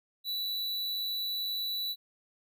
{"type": "tone", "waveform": "square", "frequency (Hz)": 3951, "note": "B7", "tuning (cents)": 0, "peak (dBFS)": -32, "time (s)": [0.24, 1.96], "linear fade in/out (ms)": 50, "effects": []}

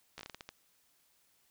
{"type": "slowing click train", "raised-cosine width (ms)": 0.2, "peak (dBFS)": -27, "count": 9, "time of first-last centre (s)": [0.18, 0.49], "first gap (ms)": 13, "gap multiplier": 1.3, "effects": ["white hiss -71 dBFS RMS until 1.5 s"]}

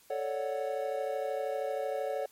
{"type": "chord", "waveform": "triangle", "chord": "D major seventh", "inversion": "second", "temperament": "equal", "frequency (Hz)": [440, 554.4, 587.3, 740], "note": ["A4", "C#5", "D5", "F#5"], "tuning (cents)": [0, 0, 0, 0], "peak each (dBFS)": [-35, -32, -37, -36], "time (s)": [0.1, 2.26], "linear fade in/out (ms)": 5, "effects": ["white hiss -61 dBFS RMS until 2.31 s", "MP3 64 kbps"]}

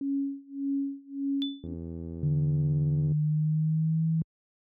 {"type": "tone with tremolo", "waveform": "sine", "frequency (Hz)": 277.2, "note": "C#4", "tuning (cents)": 0, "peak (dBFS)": -25, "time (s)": [0.01, 1.74], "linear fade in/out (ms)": 2, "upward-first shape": "sine", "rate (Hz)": 1.7, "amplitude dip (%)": 95}
{"type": "tone with exponential decay", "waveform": "sine", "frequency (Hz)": 3494, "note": "A7", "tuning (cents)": -13, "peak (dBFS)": -29, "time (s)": [1.42, 1.67], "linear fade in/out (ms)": 0, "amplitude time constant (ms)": 53}
{"type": "click train", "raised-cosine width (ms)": 3, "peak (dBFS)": -26, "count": 124, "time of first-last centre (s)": [1.64, 3.12], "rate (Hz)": 83.1}
{"type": "tone with pitch glide", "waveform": "sine", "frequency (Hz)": [148.2, 161.61], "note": ["D3", "E3"], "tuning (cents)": [16, -34], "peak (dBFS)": -23, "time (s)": [2.23, 4.22], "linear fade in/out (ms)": 2, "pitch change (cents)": 150, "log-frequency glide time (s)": [2.92, 4.06]}
{"effects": ["high-pass 60 Hz 12 dB/octave"]}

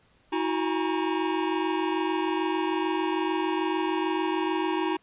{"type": "tone cluster", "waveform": "square", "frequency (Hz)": [320.8, 367.5, 827, 940], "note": ["E4", "F#4", "G#5", "A#5"], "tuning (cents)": [-47, -12, -8, 14], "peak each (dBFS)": [-29, -30, -36, -33], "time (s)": [0.32, 4.97], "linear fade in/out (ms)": 10, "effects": ["pink hiss -63 dBFS RMS until 5.02 s", "resampled to 8000 Hz"]}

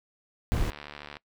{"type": "noise", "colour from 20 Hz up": "brown", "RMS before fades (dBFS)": -26, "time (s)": [0.52, 0.7], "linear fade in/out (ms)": 0}
{"type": "click train", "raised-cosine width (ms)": 0.3, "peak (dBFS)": -24, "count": 45, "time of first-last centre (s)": [0.57, 1.169], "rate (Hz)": 73.5}
{"effects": ["noise-tail reverb RT60 0.1 s tail -22 dB re dry"]}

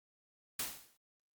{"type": "noise with exponential decay", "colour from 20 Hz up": "white", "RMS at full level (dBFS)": -34, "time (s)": [0.59, 0.97], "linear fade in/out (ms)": 5, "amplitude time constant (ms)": 81, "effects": ["Opus 48 kbps"]}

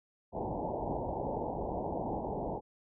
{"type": "low-pass noise", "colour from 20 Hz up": "white", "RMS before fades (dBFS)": -36, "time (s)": [0.32, 2.61], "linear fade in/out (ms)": 50, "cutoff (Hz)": 920, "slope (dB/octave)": 96, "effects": []}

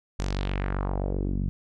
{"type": "tone with low-pass filter sweep", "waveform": "sawtooth", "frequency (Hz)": 47.68, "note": "G1", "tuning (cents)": -47, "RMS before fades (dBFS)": -28, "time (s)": [0.19, 1.49], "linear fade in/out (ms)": 0, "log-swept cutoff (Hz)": [7400, 170], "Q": 2.1, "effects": []}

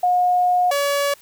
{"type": "tone pair in turn", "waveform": ["sine", "sawtooth"], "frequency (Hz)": [720, 567.7], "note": ["F#5", "C#5"], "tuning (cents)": [-47, 41], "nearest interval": "major third", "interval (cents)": 412, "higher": "first", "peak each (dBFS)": -14, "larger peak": "neither", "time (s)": [[0.03, 0.71], [0.71, 1.14]], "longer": "first", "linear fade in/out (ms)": 5, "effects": ["white hiss -50 dBFS RMS until 1.21 s"]}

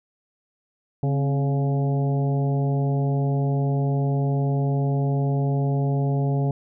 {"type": "harmonic tone with a mistuned harmonic", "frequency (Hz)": 140, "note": "C#3", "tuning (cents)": 18, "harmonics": [1, 2, 3, 4, 5, 6], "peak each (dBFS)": [-20, -30, -31, -36, -34, -40], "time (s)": [1.03, 6.51], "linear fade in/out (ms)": 2, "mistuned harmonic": 2, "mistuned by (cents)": -71, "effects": []}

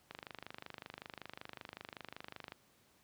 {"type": "click train", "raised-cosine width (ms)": 0.3, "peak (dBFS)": -29, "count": 62, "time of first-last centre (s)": [0.11, 2.521], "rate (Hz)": 25.3, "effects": ["pink hiss -69 dBFS RMS until 3.03 s", "high-pass 80 Hz 12 dB/octave"]}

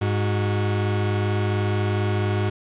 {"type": "tone pair together", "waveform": "40% pulse", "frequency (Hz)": [102.7, 366.4], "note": ["G#2", "F#4"], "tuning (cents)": [-19, -17], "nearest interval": "octave + minor seventh", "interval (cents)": 2202, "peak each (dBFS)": [-20, -27], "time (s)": [0.01, 2.5], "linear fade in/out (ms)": 10, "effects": ["resampled to 8000 Hz", "9-bit"]}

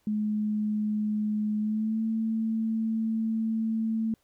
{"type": "tone with pitch glide", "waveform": "sine", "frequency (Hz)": [212, 222.7], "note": ["G#3", "A3"], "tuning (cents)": [36, 21], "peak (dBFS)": -25, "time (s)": [0.07, 4.14], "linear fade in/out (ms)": 2, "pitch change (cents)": 85, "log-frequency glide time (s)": [1.59, 2.03], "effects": ["pink hiss -70 dBFS RMS until 4.23 s"]}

